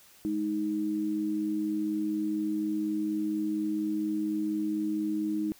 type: tone pair together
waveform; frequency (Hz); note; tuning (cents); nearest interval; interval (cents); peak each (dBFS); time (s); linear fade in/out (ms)
sine; 209.1 / 313.3; G#3 / D#4; +12 / +12; perfect fifth; 700; -34 / -28; 0.25-5.52; 0
effects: white hiss -57 dBFS RMS until 5.59 s